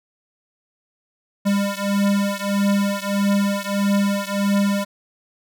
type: beating tone pair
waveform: square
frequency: 199.8 / 201.4 Hz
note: G3 / G3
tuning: +33 / +47 cents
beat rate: 1.6 Hz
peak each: -21 / -22 dBFS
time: 1.45-4.85 s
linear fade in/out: 20 ms
effects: none